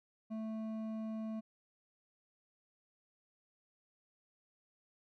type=tone with hard clipping; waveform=sine; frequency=220 Hz; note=A3; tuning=in tune; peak=-40 dBFS; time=0.3-1.41 s; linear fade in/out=20 ms; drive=8 dB; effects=none